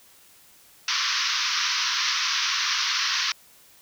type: band-pass noise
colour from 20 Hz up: white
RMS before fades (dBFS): -25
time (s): 0.88-3.32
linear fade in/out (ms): 2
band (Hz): 990 to 6000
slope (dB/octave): 96
effects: white hiss -54 dBFS RMS until 3.81 s